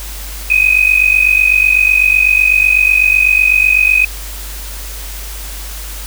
sine tone pair together, 2489 / 2537 Hz, D#7 / D#7, 0 / +33 cents, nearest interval unison, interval 33 cents, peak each -10 dBFS, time 0.5-4.05 s, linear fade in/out 5 ms, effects added 50 Hz sine -25 dBFS peak until 6.06 s + white hiss -29 dBFS RMS until 6.06 s

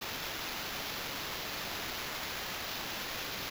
blue noise with sample-and-hold, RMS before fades -39 dBFS, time 0.01-3.5 s, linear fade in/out 10 ms, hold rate 8820 Hz, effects none

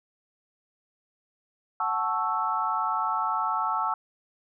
sine chord, F# minor seventh, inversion none, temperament equal, 740 / 880 / 1108.7 / 1318.5 Hz, F#5 / A5 / C#6 / E6, 0 / 0 / 0 / 0 cents, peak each -33 / -29 / -31 / -28 dBFS, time 1.8-3.94 s, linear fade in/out 2 ms, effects none

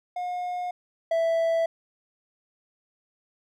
triangle tone pair in turn, 718 / 660.3 Hz, F5 / E5, +48 / +3 cents, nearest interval minor second, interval 145 cents, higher first, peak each -26 / -19 dBFS, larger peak second, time 0.16-0.71 / 1.11-1.66 s, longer neither, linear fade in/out 5 ms, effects none

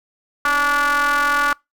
square ring-modulated tone, 146.83 Hz, D3, in tune, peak -13 dBFS, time 0.45-1.53 s, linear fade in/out 2 ms, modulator 1300 Hz, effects noise-tail reverb RT60 0.2 s tail -26 dB re dry

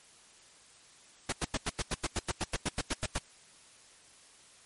pink noise bursts, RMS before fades -31 dBFS, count 16, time 1.29-3.184 s, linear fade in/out 5 ms, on 34 ms, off 90 ms, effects white hiss -58 dBFS RMS until 4.65 s + MP3 48 kbps

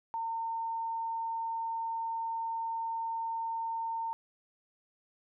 sine tone, 910 Hz, A#5, 42 cents flat, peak -32 dBFS, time 0.14-4.13 s, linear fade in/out 0 ms, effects none

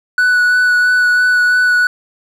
triangle tone with vibrato, 1480 Hz, F#6, in tune, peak -7 dBFS, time 0.18-1.87 s, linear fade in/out 2 ms, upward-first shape sine, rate 3 Hz, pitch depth 13 cents each way, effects none

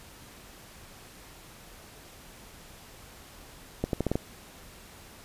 accelerating click train, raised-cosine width 2 ms, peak -13 dBFS, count 6, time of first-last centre 3.84-4.155 s, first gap 92 ms, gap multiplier 0.81, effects pink hiss -50 dBFS RMS until 5.24 s + resampled to 32000 Hz

